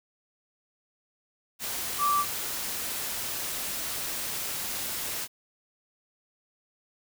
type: tone in noise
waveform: sine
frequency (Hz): 1166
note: D6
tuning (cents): -13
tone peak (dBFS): -22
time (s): 1.98-2.25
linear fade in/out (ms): 50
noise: white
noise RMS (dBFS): -33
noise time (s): 1.59-5.28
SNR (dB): +8
effects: none